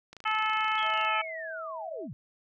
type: click train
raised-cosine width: 0.2 ms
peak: -29 dBFS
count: 26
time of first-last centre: 0.13-1.049 s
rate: 27.2 Hz
type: harmonic tone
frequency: 434 Hz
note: A4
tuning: 24 cents flat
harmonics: 2 / 3 / 4 / 5 / 6 / 7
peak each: -31 / -29 / -36 / -34 / -36 / -37 dBFS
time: 0.25-1.22 s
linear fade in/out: 10 ms
type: linear sweep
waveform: sine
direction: down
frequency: 3322 to 103.9 Hz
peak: -37 dBFS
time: 0.78-2.13 s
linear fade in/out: 0 ms
type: tone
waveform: sine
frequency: 646 Hz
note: E5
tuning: 35 cents flat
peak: -38 dBFS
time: 0.81-2.08 s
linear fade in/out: 50 ms
effects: none